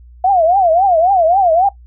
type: tone with vibrato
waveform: sine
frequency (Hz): 713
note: F5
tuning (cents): +36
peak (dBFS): -8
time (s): 0.24-1.69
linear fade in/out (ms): 5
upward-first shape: triangle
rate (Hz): 3.7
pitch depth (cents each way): 230
effects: noise-tail reverb RT60 0.1 s tail -17 dB re dry + added 60 Hz sine -37 dBFS peak until 1.86 s